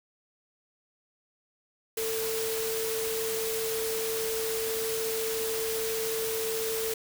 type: tone in noise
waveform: sine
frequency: 446.7 Hz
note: A4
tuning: 26 cents sharp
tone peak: -30 dBFS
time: 1.97-6.94 s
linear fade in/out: 5 ms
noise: white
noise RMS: -34 dBFS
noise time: 1.97-6.94 s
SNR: +1 dB
effects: none